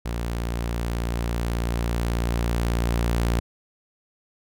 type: tone with level ramp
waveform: sawtooth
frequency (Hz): 58.27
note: A#1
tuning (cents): 0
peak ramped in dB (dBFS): -22 to -16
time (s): 0.05-3.4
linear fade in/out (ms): 10
effects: none